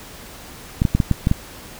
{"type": "clicks", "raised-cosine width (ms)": 5, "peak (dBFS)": -3, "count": 7, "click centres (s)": [0.819, 0.852, 0.95, 1.002, 1.113, 1.271, 1.314], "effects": ["pink hiss -39 dBFS RMS until 1.79 s"]}